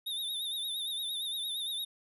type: tone with vibrato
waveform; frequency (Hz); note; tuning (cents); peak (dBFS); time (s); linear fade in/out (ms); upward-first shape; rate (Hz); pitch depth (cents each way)
square; 3654; A#7; -35; -34; 0.06-1.85; 10; sine; 8.7; 74
effects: none